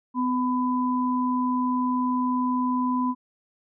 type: tone pair together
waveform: sine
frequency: 252.4 / 1001 Hz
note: B3 / B5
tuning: +38 / +23 cents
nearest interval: 2 octaves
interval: 2385 cents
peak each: -23 / -26 dBFS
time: 0.14-3.15 s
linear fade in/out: 50 ms
effects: none